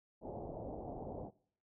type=low-pass noise; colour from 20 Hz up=white; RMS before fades=-45 dBFS; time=0.21-1.31 s; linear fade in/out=50 ms; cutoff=770 Hz; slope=48 dB/octave; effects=noise-tail reverb RT60 0.6 s tail -23 dB re dry